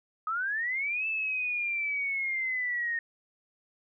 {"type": "linear two-way sweep", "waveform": "sine", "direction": "up then down", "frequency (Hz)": [1244.5, 2643, 1840], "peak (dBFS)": -28, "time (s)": [0.27, 2.99], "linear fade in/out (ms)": 2, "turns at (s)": 1.07, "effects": []}